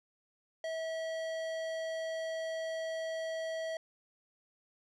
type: tone with tanh clipping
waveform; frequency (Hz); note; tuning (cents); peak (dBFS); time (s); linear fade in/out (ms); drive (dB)
sine; 647; E5; -32; -37; 0.64-3.77; 2; 17
effects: none